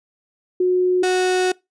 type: tone pair in turn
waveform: sine / 35% pulse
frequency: 364.4 / 368 Hz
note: F#4 / F#4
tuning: -26 / -9 cents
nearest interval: unison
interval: 17 cents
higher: second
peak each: -14 dBFS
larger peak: neither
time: 0.6-1.03 / 1.03-1.52 s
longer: second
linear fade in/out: 5 ms
effects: noise-tail reverb RT60 0.2 s tail -23 dB re dry + resampled to 22050 Hz